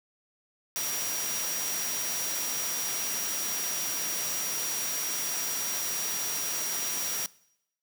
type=tone in noise; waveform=sine; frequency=5730 Hz; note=F8; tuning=44 cents sharp; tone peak=-32 dBFS; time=0.76-7.26 s; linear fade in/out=0 ms; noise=white; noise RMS=-33 dBFS; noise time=0.76-7.26 s; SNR=-2 dB; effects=noise-tail reverb RT60 0.8 s tail -22 dB re dry + high-pass 150 Hz 12 dB/octave